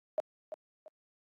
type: tone with echo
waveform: sine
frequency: 622.3 Hz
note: D#5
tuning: in tune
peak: -26 dBFS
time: 0.18-0.2 s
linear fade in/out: 0 ms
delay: 340 ms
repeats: 2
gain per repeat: -10 dB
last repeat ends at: 0.88 s
effects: high-pass 400 Hz 12 dB/octave + AAC 32 kbps